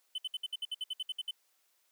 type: tone bursts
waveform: triangle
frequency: 3038 Hz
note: F#7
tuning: 45 cents sharp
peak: -32 dBFS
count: 13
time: 0.15-1.31 s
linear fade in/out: 5 ms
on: 32 ms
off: 62 ms
effects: white hiss -73 dBFS RMS until 1.91 s + high-pass 400 Hz 12 dB/octave

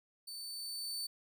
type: tone with level ramp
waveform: sawtooth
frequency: 4532 Hz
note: C#8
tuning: 37 cents sharp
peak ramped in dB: -41 to -34 dBFS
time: 0.27-1.07 s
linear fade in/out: 10 ms
effects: none

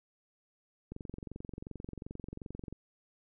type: click train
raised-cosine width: 3 ms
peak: -29 dBFS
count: 42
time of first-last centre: 0.92-2.726 s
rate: 22.7 Hz
effects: none

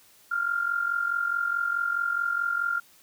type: tone with amplitude modulation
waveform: sine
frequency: 1396.9 Hz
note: F6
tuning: in tune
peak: -21 dBFS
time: 0.31-2.8 s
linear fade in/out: 10 ms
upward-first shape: sine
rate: 44.7 Hz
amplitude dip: 70%
effects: white hiss -57 dBFS RMS until 3.02 s

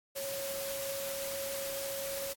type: tone in noise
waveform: sine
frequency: 551 Hz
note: C#5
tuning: 11 cents flat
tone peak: -37 dBFS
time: 0.15-2.34 s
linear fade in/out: 20 ms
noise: white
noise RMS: -40 dBFS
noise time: 0.15-2.34 s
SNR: 0 dB
effects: AAC 64 kbps

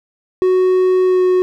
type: tone with pitch glide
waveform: triangle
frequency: 370 to 366.8 Hz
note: F#4 to F#4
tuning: 0 to -15 cents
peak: -8 dBFS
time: 0.42-1.42 s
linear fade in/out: 0 ms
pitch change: -15 cents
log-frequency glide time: 1.05-1.22 s
effects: none

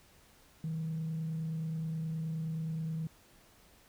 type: tone with frequency modulation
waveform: sine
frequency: 160.3 Hz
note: E3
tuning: 48 cents flat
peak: -32 dBFS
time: 0.64-3.07 s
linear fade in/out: 2 ms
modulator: 29.5 Hz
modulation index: 0.21
effects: tanh soft clip ceiling -30 dBFS + pink hiss -62 dBFS RMS until 3.88 s

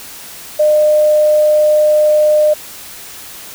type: tone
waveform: sine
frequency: 606 Hz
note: D#5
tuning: 46 cents flat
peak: -7 dBFS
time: 0.59-2.54 s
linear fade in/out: 10 ms
effects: white hiss -32 dBFS RMS until 3.54 s

